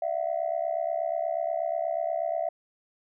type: tone with amplitude modulation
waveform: sine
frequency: 666 Hz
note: E5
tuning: 18 cents sharp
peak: -21 dBFS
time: 0.02-2.49 s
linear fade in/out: 5 ms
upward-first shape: sine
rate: 68.3 Hz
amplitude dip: 100%
effects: tanh soft clip ceiling -18 dBFS